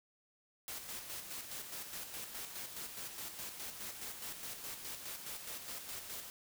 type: noise with tremolo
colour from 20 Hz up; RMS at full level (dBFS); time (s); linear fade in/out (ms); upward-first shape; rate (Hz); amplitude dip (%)
white; -44; 0.68-6.3; 0; square; 4.8; 45
effects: none